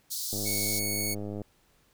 pink high-pass noise, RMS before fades -34 dBFS, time 0.1-0.8 s, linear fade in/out 20 ms, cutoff 4100 Hz, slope 48 dB/octave
click train, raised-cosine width 2 ms, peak -24 dBFS, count 113, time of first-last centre 0.33-1.417 s, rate 103 Hz
5% pulse tone, 2217 Hz, C#7, in tune, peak -19 dBFS, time 0.45-1.15 s, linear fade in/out 20 ms
effects pink hiss -66 dBFS RMS until 1.93 s

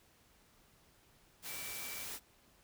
sine tone in noise, 2319 Hz, D7, 22 cents flat, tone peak -49 dBFS, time 1.45-2.07 s, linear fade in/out 50 ms, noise white, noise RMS -44 dBFS, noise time 1.42-2.2 s, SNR -8 dB, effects pink hiss -67 dBFS RMS until 2.63 s

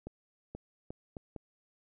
accelerating click train, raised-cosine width 2 ms, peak -28 dBFS, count 5, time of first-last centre 0.07-1.363 s, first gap 480 ms, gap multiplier 0.74, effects none

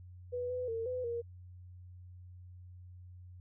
sine tone with pitch steps, 492 / 501 / 454.3 / 504 / 470.3 Hz, B4 / B4 / A#4 / B4 / A#4, -7 / +25 / -45 / +35 / +15 cents, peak -34 dBFS, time 0.32-1.22 s, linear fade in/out 20 ms, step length 180 ms, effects added 90 Hz sine -49 dBFS peak until 3.4 s

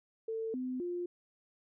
sine tone with pitch steps, 447.1 / 254.8 / 352.2 Hz, A4 / C4 / F4, +28 / -46 / +15 cents, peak -34 dBFS, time 0.28-1.06 s, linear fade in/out 5 ms, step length 260 ms, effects none

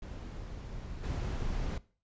brown noise with level steps, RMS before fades -42 / -34 dBFS, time 0.02-1.78 s, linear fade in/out 5 ms, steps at 1.03 s, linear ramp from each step 10 ms, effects noise-tail reverb RT60 0.4 s tail -20 dB re dry + resampled to 16000 Hz

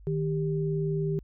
sine tone pair together, 155.56 / 394.5 Hz, D#3 / G4, 0 / +11 cents, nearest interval octave + major third, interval 1611 cents, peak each -27 / -30 dBFS, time 0.07-1.19 s, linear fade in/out 0 ms, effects added 50 Hz sine -47 dBFS peak until 1.23 s

